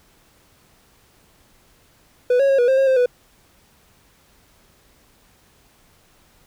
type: tone with pitch steps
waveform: triangle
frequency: 494.6 / 551 / 544 / 484.5 / 529 / 539 / 524 / 493.2 Hz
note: B4 / C#5 / C#5 / B4 / C5 / C#5 / C5 / B4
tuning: +3 / -11 / -33 / -33 / +19 / -49 / +2 / -2 cents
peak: -11 dBFS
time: 2.3-3.06 s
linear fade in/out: 5 ms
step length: 95 ms
effects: pink hiss -56 dBFS RMS until 6.46 s